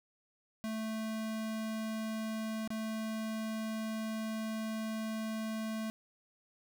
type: tone with dropouts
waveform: square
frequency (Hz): 220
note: A3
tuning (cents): 0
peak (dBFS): -36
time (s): 0.64-5.9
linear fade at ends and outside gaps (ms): 0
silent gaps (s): 2.676-2.704
effects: none